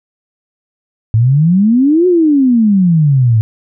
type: exponential two-way sweep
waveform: sine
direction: up then down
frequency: 106.8 to 370 to 106.8 Hz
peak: -6 dBFS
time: 1.14-3.41 s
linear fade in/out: 0 ms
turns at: 2.07 s
effects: none